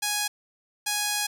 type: tone bursts at uneven times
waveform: 5% pulse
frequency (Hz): 830.6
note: G#5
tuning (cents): 0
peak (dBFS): -13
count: 2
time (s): 0.02-0.28 / 0.86-1.27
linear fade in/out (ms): 10
effects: none